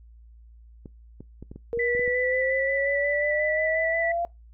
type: clicks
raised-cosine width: 3 ms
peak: -27 dBFS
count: 9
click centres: 0.858 / 1.206 / 1.426 / 1.515 / 1.56 / 1.774 / 1.95 / 1.995 / 2.078 s
type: exponential sweep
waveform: sine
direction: up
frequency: 467.5 to 692 Hz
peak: -24 dBFS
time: 1.73-4.25 s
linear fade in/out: 0 ms
type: tone with vibrato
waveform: sine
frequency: 1975.5 Hz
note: B6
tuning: in tune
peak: -25 dBFS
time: 1.79-4.12 s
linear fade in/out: 5 ms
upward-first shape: square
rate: 5.6 Hz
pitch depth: 15 cents each way
effects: noise-tail reverb RT60 0.2 s tail -22 dB re dry + added 57 Hz sine -47 dBFS peak until 4.53 s